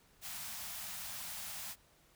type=band-stop noise; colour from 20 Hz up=white; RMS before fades=-44 dBFS; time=0.21-1.76 s; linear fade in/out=50 ms; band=230 to 610 Hz; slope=96 dB/octave; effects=pink hiss -67 dBFS RMS until 2.15 s